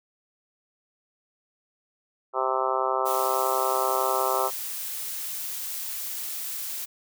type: harmonic tone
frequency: 130.81 Hz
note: C3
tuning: in tune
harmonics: 3 / 4 / 5 / 6 / 7 / 8 / 9 / 10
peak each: -31 / -31 / -31 / -31 / -31 / -31 / -31 / -31 dBFS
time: 2.33-4.51 s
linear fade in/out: 50 ms
type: noise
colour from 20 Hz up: blue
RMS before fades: -33 dBFS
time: 3.05-6.86 s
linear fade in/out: 20 ms
effects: none